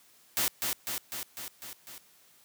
white noise with echo, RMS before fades -28 dBFS, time 0.37-0.48 s, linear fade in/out 0 ms, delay 250 ms, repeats 6, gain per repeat -3 dB, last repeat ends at 1.98 s, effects white hiss -61 dBFS RMS until 2.44 s + high-pass 80 Hz 12 dB/octave

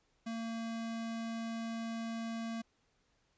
square tone, 227.8 Hz, A#3, 40 cents flat, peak -38 dBFS, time 0.26-2.62 s, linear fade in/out 10 ms, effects pink hiss -75 dBFS RMS until 3.37 s + resampled to 16000 Hz

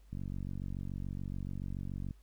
click train, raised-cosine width 5 ms, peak -28 dBFS, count 94, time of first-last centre 0.13-2.109 s, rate 47 Hz, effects added 50 Hz sine -56 dBFS peak until 2.22 s + pink hiss -72 dBFS RMS until 2.22 s

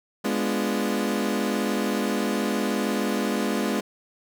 30% pulse chord, G# diminished seventh, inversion none, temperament equal, 207.7 / 246.9 / 293.7 / 349.2 Hz, G#3 / B3 / D4 / F4, 0 / 0 / 0 / 0 cents, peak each -24 / -26 / -28 / -29 dBFS, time 0.24-3.81 s, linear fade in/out 10 ms, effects none

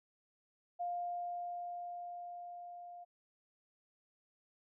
sine tone with level ramp, 703 Hz, F5, 11 cents sharp, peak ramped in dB -35 to -48 dBFS, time 0.79-3.05 s, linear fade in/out 20 ms, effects none

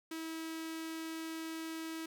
sawtooth tone with notch filter, 323.4 Hz, E4, 33 cents flat, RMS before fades -42 dBFS, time 0.11-2.06 s, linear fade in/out 5 ms, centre 720 Hz, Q 1.1, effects 12-bit

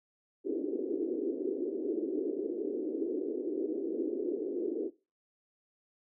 white band-pass noise, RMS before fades -34 dBFS, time 0.44-4.91 s, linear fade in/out 50 ms, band 290 to 420 Hz, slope 48 dB/octave, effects noise-tail reverb RT60 0.3 s tail -20 dB re dry

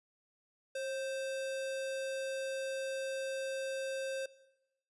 sine tone with sample-and-hold, 536 Hz, C5, 42 cents sharp, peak -35 dBFS, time 0.75-4.26 s, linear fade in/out 5 ms, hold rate 2100 Hz, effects noise-tail reverb RT60 0.9 s tail -19 dB re dry + resampled to 24000 Hz

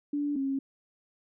sine tone pair in turn, 290 / 271.8 Hz, D4 / C#4, -22 / -34 cents, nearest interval minor second, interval 112 cents, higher first, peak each -27 dBFS, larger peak neither, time 0.13-0.36 / 0.36-0.59 s, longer neither, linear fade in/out 5 ms, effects none

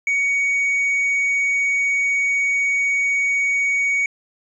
triangle tone, 2242 Hz, C#7, 19 cents sharp, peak -15 dBFS, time 0.07-4.06 s, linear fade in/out 2 ms, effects resampled to 22050 Hz

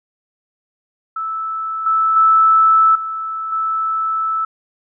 sine tone with level steps, 1313 Hz, E6, 7 cents flat, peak -20 / -12 / -8 / -21 / -16 dBFS, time 1.16-4.45 s, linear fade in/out 5 ms, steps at 1.86 / 2.16 / 2.95 / 3.52 s, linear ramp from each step 5 ms, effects none

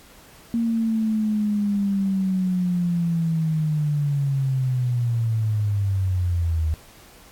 sine linear sweep, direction down, 232.7 to 77 Hz, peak -19 dBFS, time 0.54-6.74 s, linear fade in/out 0 ms, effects pink hiss -49 dBFS RMS until 7.31 s + AAC 64 kbps

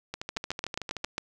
two click trains, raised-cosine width 0.2 ms, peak -17 / -13 dBFS, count 13 / 7, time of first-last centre 0.14-1.042 / 0.37-1.181 s, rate 13.3 / 7.4 Hz, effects none

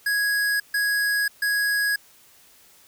square tone bursts, 1661.2 Hz, G#6, in tune, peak -21 dBFS, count 3, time 0.06-1.96 s, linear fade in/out 5 ms, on 540 ms, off 140 ms, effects white hiss -54 dBFS RMS until 2.87 s

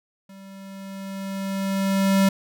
square tone with level ramp, 194.4 Hz, G3, 14 cents flat, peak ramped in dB -43 to -15 dBFS, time 0.29-2.29 s, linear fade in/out 5 ms, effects none

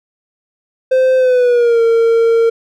triangle tone with pitch glide, 518 to 458.8 Hz, C5 to A#4, -17 to -28 cents, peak -6 dBFS, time 0.91-2.5 s, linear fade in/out 10 ms, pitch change -211 cents, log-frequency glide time 1.17-1.82 s, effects none

